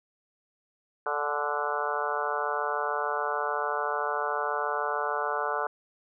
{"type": "harmonic tone with a mistuned harmonic", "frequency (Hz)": 146.83, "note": "D3", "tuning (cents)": 0, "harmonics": [3, 4, 5, 6, 7, 8, 9, 10], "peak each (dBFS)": [-35, -35, -35, -35, -35, -35, -35, -35], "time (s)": [1.06, 5.67], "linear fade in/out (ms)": 2, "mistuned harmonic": 6, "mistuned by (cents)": -27, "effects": []}